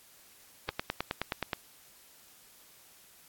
click train, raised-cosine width 0.3 ms, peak -14 dBFS, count 9, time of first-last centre 0.69-1.532 s, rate 9.5 Hz, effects white hiss -58 dBFS RMS until 3.28 s + AAC 64 kbps

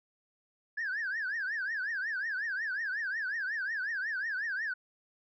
sine tone with vibrato, 1661.2 Hz, G#6, in tune, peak -30 dBFS, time 0.77-4.74 s, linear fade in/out 10 ms, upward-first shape triangle, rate 5.5 Hz, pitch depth 230 cents each way, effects tanh soft clip ceiling -29 dBFS

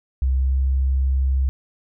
sine tone with pitch glide, 65.41 to 66.4 Hz, C2 to C2, 0 to +26 cents, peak -16 dBFS, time 0.22-1.49 s, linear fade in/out 0 ms, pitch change +26 cents, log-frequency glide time 0.34-0.57 s, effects none

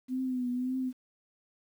sine tone with vibrato, 253 Hz, B3, 42 cents sharp, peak -29 dBFS, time 0.08-0.93 s, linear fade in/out 50 ms, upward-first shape triangle, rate 1.8 Hz, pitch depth 58 cents each way, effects 10-bit

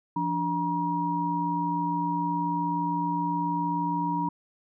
sine tone cluster, 171.9 / 291 / 954 Hz, F3 / D4 / A#5, -27 / -16 / +40 cents, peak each -31 / -31 / -27 dBFS, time 0.16-4.29 s, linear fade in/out 5 ms, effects none

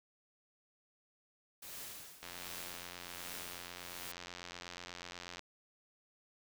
white noise with tremolo, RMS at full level -46 dBFS, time 1.62-4.12 s, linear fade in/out 5 ms, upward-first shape triangle, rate 1.3 Hz, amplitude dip 80%
click train, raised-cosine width 0.2 ms, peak -28 dBFS, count 280, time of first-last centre 2.23-5.393 s, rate 88.2 Hz
effects none

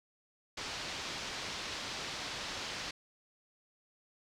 white low-pass noise, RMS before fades -41 dBFS, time 0.57-2.91 s, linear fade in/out 5 ms, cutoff 5400 Hz, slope 24 dB/octave, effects none

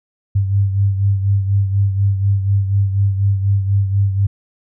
sine beating tone pair, 98.4 / 102.5 Hz, G2 / G#2, +7 / -22 cents, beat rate 4.1 Hz, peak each -13 / -21 dBFS, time 0.35-4.27 s, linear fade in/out 10 ms, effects none

